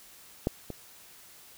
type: clicks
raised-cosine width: 2 ms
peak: -12 / -23 dBFS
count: 2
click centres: 0.471 / 0.703 s
effects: white hiss -53 dBFS RMS until 1.57 s